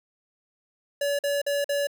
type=tone bursts; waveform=square; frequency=570 Hz; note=C#5; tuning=48 cents sharp; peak=-24 dBFS; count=4; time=1.01-1.871 s; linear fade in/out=5 ms; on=180 ms; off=47 ms; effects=none